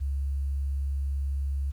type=tone; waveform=sine; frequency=69.1 Hz; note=C#2; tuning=5 cents flat; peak=-26 dBFS; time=0-1.72 s; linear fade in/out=20 ms; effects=10-bit